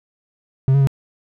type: tone with pitch steps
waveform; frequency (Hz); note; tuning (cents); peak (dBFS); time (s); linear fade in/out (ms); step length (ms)
triangle; 133.3 / 139 / 136.5; C3 / C#3 / C#3; +33 / +5 / -26; -9; 0.68-0.872; 0; 64
effects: none